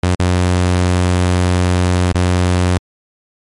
sawtooth tone with dropouts, 90 Hz, F#2, 47 cents flat, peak -7 dBFS, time 0.03-2.78 s, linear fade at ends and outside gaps 5 ms, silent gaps 0.151-0.195 / 2.125-2.146 s, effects MP3 48 kbps

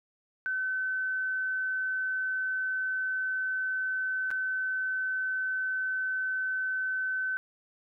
sine tone with dropouts, 1523 Hz, F#6, 50 cents sharp, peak -28 dBFS, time 0.46-7.37 s, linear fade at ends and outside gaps 0 ms, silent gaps 4.305-4.313 s, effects none

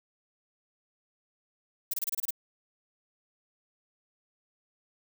violet noise bursts, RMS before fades -30 dBFS, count 8, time 1.91-2.307 s, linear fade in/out 5 ms, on 26 ms, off 27 ms, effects none

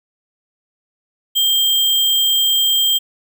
sine tone with sample-and-hold, 3185 Hz, G7, 27 cents sharp, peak -12 dBFS, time 1.35-2.99 s, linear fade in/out 20 ms, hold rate 11025 Hz, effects none

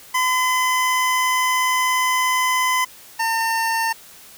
25% pulse tone pair in turn, 1017 / 906 Hz, C6 / A#5, -50 / -50 cents, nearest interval major second, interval 200 cents, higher first, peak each -13 / -15 dBFS, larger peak first, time 0.14-2.85 / 3.19-3.93 s, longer first, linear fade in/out 10 ms, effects white hiss -44 dBFS RMS until 4.37 s

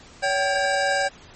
square tone cluster, 564 / 770 / 1604 Hz, C#5 / G5 / G6, +30 / -31 / +39 cents, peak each -25 dBFS, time 0.22-1.09 s, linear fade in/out 20 ms, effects pink hiss -47 dBFS RMS until 1.35 s + MP3 32 kbps

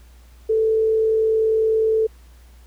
sine tone with frequency modulation, 441.4 Hz, A4, 5 cents sharp, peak -15 dBFS, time 0.49-2.07 s, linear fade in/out 10 ms, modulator 49.6 Hz, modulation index 0.21, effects added 60 Hz sine -44 dBFS peak until 2.66 s + pink hiss -56 dBFS RMS until 2.66 s

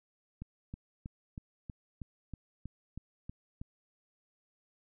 click train, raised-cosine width 5 ms, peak -29 dBFS, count 11, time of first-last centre 0.42-3.615 s, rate 3.13 Hz, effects none

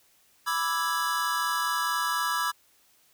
square chord, E dominant seventh, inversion second, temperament equal, 987.8 / 1174.7 / 1318.5 / 1661.2 Hz, B5 / D6 / E6 / G#6, 0 / 0 / 0 / 0 cents, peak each -32 dBFS, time 0.46-2.52 s, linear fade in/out 20 ms, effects white hiss -63 dBFS RMS until 3.13 s

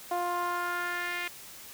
sawtooth tone with band-pass filter sweep, 351.6 Hz, F4, 12 cents sharp, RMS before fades -32 dBFS, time 0.11-1.28 s, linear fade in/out 5 ms, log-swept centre 790 to 2300 Hz, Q 2.8, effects white hiss -47 dBFS RMS until 1.73 s

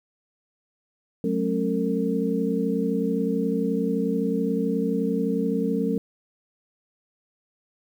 sine tone cluster, 184.1 / 215.6 / 271.7 / 454.8 Hz, F#3 / A3 / C#4 / A#4, -8 / -35 / -35 / -43 cents, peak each -27 dBFS, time 1.24-5.98 s, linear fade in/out 2 ms, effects 9-bit

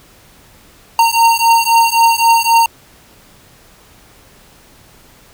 square beating tone pair, 918 / 921.8 Hz, A#5 / A#5, -27 / -20 cents, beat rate 3.8 Hz, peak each -12 dBFS, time 0.99-2.66 s, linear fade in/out 2 ms, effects pink hiss -45 dBFS RMS until 5.33 s

